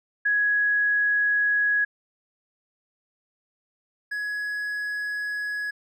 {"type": "tone pair in turn", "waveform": ["sine", "triangle"], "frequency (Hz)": [1670, 1678.3], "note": ["G#6", "G#6"], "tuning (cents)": [9, 18], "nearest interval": "unison", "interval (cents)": 9, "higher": "second", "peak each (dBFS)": [-19, -25], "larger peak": "first", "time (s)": [[0.25, 1.85], [4.11, 5.71]], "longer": "neither", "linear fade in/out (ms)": 10, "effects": []}